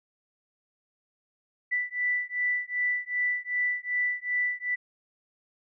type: beating tone pair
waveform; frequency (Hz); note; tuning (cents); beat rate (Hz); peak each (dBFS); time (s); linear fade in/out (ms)
sine; 1975.5 / 1978.1; B6 / B6; 0 / +2; 2.6; -29; 1.71-4.76; 20
effects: none